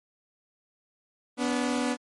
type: tone pair together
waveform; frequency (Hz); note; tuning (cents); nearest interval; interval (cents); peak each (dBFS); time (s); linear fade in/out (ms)
sawtooth; 246.7 / 287.4; B3 / D4; -2 / -37; minor third; 265; -23 / -26; 1.37-1.97; 50
effects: MP3 48 kbps